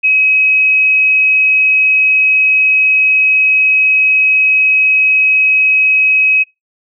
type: tone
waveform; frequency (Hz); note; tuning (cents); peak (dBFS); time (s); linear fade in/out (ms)
sine; 2546; D#7; +39; -7; 0.03-6.44; 20
effects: noise-tail reverb RT60 0.2 s tail -24 dB re dry